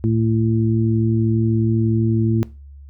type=harmonic tone; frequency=112.1 Hz; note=A2; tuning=33 cents sharp; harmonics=1 / 2 / 3; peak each=-17 / -20 / -22 dBFS; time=0.04-2.43 s; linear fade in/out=0 ms; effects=noise-tail reverb RT60 0.3 s tail -20 dB re dry + added 70 Hz sine -37 dBFS peak until 2.89 s